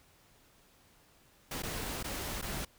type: noise with dropouts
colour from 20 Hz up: pink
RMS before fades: -38 dBFS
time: 1.51-2.65 s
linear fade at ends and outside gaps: 5 ms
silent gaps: 1.623-1.633 / 2.029-2.041 / 2.415-2.424 s
effects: pink hiss -64 dBFS RMS until 2.78 s